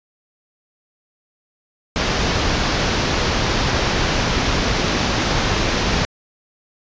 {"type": "low-pass noise", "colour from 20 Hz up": "pink", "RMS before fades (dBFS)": -19, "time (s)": [1.96, 6.05], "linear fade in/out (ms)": 0, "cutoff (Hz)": 6200, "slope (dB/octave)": 48, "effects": ["resampled to 16000 Hz"]}